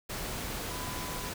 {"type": "tone in noise", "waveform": "sine", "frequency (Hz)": 1000, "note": "B5", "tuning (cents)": 21, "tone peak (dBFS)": -43, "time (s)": [0.7, 1.29], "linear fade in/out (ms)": 10, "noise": "pink", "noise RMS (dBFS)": -37, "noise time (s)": [0.09, 1.34], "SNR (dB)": -9, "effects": []}